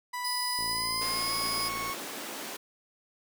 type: tone with pitch glide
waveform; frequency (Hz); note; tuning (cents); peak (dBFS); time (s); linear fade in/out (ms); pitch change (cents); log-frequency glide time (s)
30% pulse; 987.8 to 1102.4; B5 to C#6; 0 to -10; -30; 0.13-1.94; 10; +190; 0.66-1.34
type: tone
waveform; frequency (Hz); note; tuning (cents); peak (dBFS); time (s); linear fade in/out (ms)
sawtooth; 4978; D#8; 0; -28; 0.24-1.69; 10
type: click train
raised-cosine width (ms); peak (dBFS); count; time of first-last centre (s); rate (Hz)
2; -32; 75; 0.59-1.897; 56.6
type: high-pass noise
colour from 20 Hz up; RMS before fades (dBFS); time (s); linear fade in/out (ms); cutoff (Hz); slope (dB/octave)
pink; -39; 1.01-2.57; 10; 240; 24
effects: none